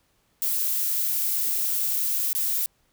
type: noise with dropouts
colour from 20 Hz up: violet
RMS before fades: -25 dBFS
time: 0.42-2.66 s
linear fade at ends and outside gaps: 0 ms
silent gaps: 2.33-2.35 s
effects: pink hiss -67 dBFS RMS until 2.92 s